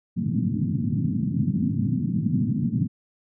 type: band-pass noise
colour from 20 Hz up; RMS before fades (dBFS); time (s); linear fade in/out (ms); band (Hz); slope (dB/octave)
white; -24; 0.16-2.88; 20; 100 to 250; 48
effects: none